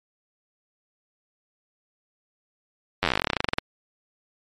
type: slowing click train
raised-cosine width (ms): 0.3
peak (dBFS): -5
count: 23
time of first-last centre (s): 3.03-3.585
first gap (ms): 10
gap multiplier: 1.08
effects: MP3 64 kbps